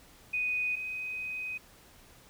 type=tone pair in turn; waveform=sine; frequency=2489 / 2511 Hz; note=D#7 / D#7; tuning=0 / +15 cents; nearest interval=unison; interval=15 cents; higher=second; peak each=-28 / -34 dBFS; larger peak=first; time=0.33-0.76 / 0.76-1.58 s; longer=second; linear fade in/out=10 ms; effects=pink hiss -57 dBFS RMS until 2.29 s